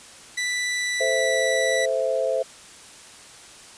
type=tone with pitch glide; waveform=sawtooth; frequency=1977 to 1964.5 Hz; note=B6 to B6; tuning=+1 to -10 cents; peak=-20 dBFS; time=0.37-1.86 s; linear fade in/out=10 ms; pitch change=-11 cents; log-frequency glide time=0.74-1.35 s
type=chord; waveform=sine; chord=A minor; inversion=none; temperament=equal; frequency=440 / 523.3 / 659.3 Hz; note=A4 / C5 / E5; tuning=0 / 0 / 0 cents; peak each=-29 / -23 / -25 dBFS; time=1-2.43 s; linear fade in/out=10 ms
effects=white hiss -45 dBFS RMS until 3.77 s + resampled to 22050 Hz